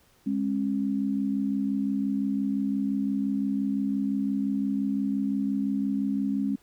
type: tone pair together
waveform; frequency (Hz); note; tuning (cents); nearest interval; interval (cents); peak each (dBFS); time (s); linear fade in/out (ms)
sine; 205.6 / 271.4; G#3 / C#4; -17 / -36; perfect fourth; 481; -27; 0.26-6.56; 10
effects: pink hiss -62 dBFS RMS until 6.62 s